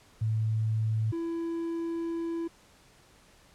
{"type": "tone pair in turn", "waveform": ["sine", "triangle"], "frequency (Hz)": [110, 333.7], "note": ["A2", "E4"], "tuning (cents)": [0, 21], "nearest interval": "octave + perfect fifth", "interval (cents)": 1921, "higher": "second", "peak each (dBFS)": [-25, -28], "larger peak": "first", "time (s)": [[0.21, 1.12], [1.12, 2.48]], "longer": "second", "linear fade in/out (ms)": 10, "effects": ["pink hiss -59 dBFS RMS until 3.54 s", "low-pass 10000 Hz 12 dB/octave"]}